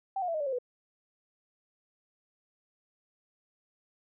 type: tone with pitch steps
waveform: sine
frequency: 776 / 719.9 / 667.8 / 619.5 / 574.7 / 533.1 / 494.5 Hz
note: G5 / F#5 / E5 / D#5 / D5 / C5 / B4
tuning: -18 / -48 / +22 / -8 / -38 / +32 / +2 cents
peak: -29 dBFS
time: 0.16-0.587 s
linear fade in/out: 5 ms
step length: 61 ms
effects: none